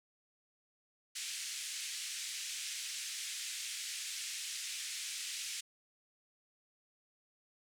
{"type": "band-pass noise", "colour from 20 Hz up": "white", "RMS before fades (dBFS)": -42, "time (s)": [1.15, 5.61], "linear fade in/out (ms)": 10, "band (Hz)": [2000, 8600], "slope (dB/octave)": 24, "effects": []}